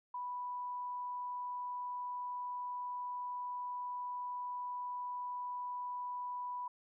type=tone; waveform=sine; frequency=987 Hz; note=B5; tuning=1 cent flat; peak=-38 dBFS; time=0.14-6.68 s; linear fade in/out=5 ms; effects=none